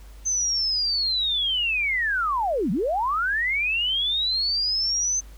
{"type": "linear two-way sweep", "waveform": "sine", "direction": "down then up", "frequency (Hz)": [6250, 159.7, 6250], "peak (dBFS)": -21, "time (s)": [0.25, 5.21], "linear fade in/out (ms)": 20, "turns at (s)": 2.71, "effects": ["added 50 Hz sine -41 dBFS peak until 5.37 s", "pink hiss -54 dBFS RMS until 5.37 s"]}